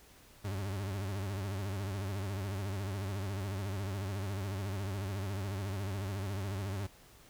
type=tone with vibrato; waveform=40% pulse; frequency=98 Hz; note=G2; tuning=in tune; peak=-34 dBFS; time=0.44-6.87 s; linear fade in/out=10 ms; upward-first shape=sine; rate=14 Hz; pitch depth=100 cents each way; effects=added 60 Hz sine -67 dBFS peak until 7.29 s + pink hiss -59 dBFS RMS until 7.29 s